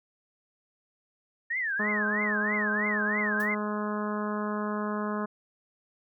sine tone with vibrato, 1799 Hz, A6, 38 cents sharp, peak -27 dBFS, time 1.5-3.55 s, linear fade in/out 10 ms, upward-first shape triangle, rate 3.1 Hz, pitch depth 290 cents each way
harmonic tone, 210 Hz, G#3, 19 cents sharp, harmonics 1 / 2 / 3 / 4 / 5 / 6 / 7 / 8, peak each -31 / -36 / -38 / -44 / -36 / -39 / -43 / -45 dBFS, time 1.79-5.26 s, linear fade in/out 10 ms
blue noise with exponential decay, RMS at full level -41 dBFS, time 3.4-3.53 s, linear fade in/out 2 ms, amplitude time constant 28 ms
effects none

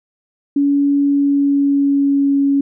sine tone with pitch glide, 283 to 278.8 Hz, C#4 to C#4, +36 to +10 cents, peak -11 dBFS, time 0.56-2.61 s, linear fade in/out 5 ms, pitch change -26 cents, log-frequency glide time 1-2.38 s, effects none

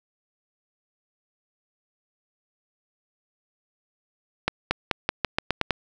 accelerating click train, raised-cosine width 0.3 ms, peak -5 dBFS, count 9, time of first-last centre 4.48-5.707 s, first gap 230 ms, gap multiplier 0.88, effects none

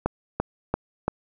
click train, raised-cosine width 1 ms, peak -8 dBFS, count 4, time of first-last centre 0.06-1.08 s, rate 2.94 Hz, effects none

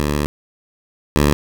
10% pulse tone pair in turn, 73.42 / 73.04 Hz, D2 / D2, 0 / -9 cents, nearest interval unison, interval 9 cents, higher first, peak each -9 / -4 dBFS, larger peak second, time 0-0.26 / 1.16-1.33 s, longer first, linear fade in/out 0 ms, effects none

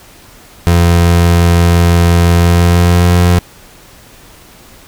30% pulse tone with pitch glide, 85.8 to 88.16 Hz, F2 to F2, -30 to +17 cents, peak -3 dBFS, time 0.67-3.39 s, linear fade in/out 0 ms, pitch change +47 cents, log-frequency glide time 2.36-3.16 s, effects pink hiss -39 dBFS RMS until 4.87 s

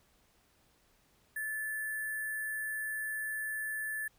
sine tone with sample-and-hold, 1740 Hz, A6, 20 cents flat, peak -34 dBFS, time 1.36-4.08 s, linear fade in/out 5 ms, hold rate 11025 Hz, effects pink hiss -69 dBFS RMS until 4.18 s

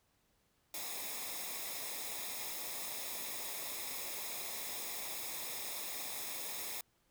white noise with comb filter, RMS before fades -42 dBFS, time 0.74-6.81 s, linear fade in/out 2 ms, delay 0.67 ms, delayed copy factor -0.65, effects pink hiss -75 dBFS RMS until 7.1 s

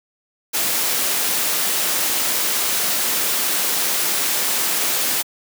white noise, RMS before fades -20 dBFS, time 0.53-5.23 s, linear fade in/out 20 ms, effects high-pass 200 Hz 12 dB/octave

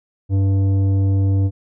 triangle tone with tanh clipping, 97.4 Hz, G2, 11 cents flat, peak -15 dBFS, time 0.29-1.51 s, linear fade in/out 50 ms, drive 14 dB, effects none

